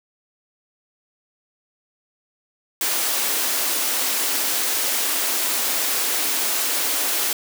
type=high-pass noise; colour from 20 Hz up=white; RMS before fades=-22 dBFS; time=2.81-7.33 s; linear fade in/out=2 ms; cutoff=240 Hz; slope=48 dB/octave; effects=none